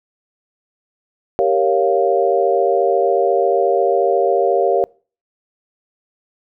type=chord; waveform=sine; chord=G half-diminished seventh; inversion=none; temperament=equal; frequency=392 / 466.2 / 554.4 / 698.5 Hz; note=G4 / Bb4 / Db5 / F5; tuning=0 / 0 / 0 / 0 cents; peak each=-18 dBFS; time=1.39-4.84 s; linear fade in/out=0 ms; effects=noise-tail reverb RT60 0.4 s tail -26 dB re dry